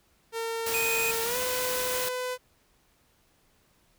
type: tone with pitch glide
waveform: sawtooth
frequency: 456 to 503 Hz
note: A#4 to B4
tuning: -38 to +32 cents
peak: -26 dBFS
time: 0.32-2.38 s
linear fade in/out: 50 ms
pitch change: +170 cents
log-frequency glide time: 1.23-1.38 s
type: noise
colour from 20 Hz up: white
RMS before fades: -32 dBFS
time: 0.66-2.09 s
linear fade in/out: 5 ms
type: tone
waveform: square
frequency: 2489 Hz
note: D#7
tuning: in tune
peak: -28 dBFS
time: 0.74-1.11 s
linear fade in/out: 0 ms
effects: pink hiss -66 dBFS RMS until 3.98 s